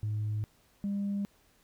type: tone pair in turn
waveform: sine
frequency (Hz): 106.3 / 200.7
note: G#2 / G3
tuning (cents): +41 / +41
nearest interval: major seventh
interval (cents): 1100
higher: second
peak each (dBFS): -28 / -28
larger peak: neither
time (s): 0.03-0.44 / 0.84-1.25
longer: neither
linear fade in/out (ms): 0
effects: tanh soft clip ceiling -27 dBFS + pink hiss -66 dBFS RMS until 1.63 s